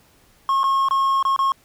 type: tone with dropouts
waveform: triangle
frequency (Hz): 1084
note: C#6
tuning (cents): -39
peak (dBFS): -14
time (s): 0.49-1.52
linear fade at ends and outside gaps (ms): 1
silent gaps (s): 0.633-0.64 / 0.886-0.909 / 1.227-1.251 / 1.363-1.39
effects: pink hiss -56 dBFS RMS until 1.64 s